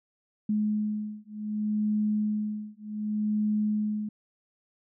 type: beating tone pair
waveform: sine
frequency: 211.4 / 212.06 Hz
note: G#3 / G#3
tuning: +31 / +36 cents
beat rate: 0.66 Hz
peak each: -29 dBFS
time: 0.49-4.09 s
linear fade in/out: 5 ms
effects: none